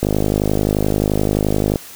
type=click train; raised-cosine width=2 ms; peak=-3 dBFS; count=90; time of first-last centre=0.03-1.758 s; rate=51.5 Hz; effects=white hiss -37 dBFS RMS until 1.95 s